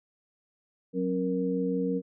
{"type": "tone cluster", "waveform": "sine", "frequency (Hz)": [184.7, 270.8, 467.9], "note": ["F#3", "C#4", "A#4"], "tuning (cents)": [-3, -40, 6], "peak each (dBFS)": -30, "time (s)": [0.93, 2.02], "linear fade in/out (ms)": 50, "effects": []}